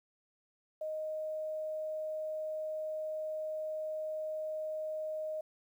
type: tone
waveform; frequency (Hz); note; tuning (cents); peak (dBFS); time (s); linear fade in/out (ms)
sine; 622.3; D#5; 0; -35; 0.81-5.41; 5
effects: 11-bit